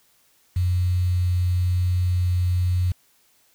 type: tone with quantisation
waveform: sine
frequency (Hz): 89.9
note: F#2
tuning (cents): -49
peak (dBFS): -18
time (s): 0.56-2.92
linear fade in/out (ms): 5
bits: 7
effects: white hiss -61 dBFS RMS until 3.54 s